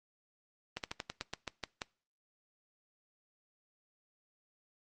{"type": "slowing click train", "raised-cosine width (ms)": 0.2, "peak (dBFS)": -19, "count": 10, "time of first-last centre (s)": [0.77, 1.818], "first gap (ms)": 68, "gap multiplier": 1.13, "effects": ["noise-tail reverb RT60 0.4 s tail -23 dB re dry", "Opus 24 kbps"]}